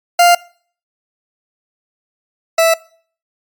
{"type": "tone pair in turn", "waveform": "40% pulse", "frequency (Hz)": [698.5, 658], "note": ["F5", "E5"], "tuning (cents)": [0, -3], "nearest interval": "minor second", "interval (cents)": 103, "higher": "first", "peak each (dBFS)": [-5, -7], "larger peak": "first", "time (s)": [[0.19, 0.35], [2.58, 2.74]], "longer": "neither", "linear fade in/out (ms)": 5, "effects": ["noise-tail reverb RT60 0.5 s tail -23 dB re dry", "MP3 96 kbps"]}